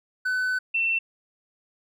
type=tone pair in turn; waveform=triangle / sine; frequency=1507 / 2692 Hz; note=F#6 / E7; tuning=+31 / +36 cents; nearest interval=minor seventh; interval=1005 cents; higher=second; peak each=-21 dBFS; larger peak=neither; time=0.25-0.59 / 0.74-0.99 s; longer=first; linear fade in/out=10 ms; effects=none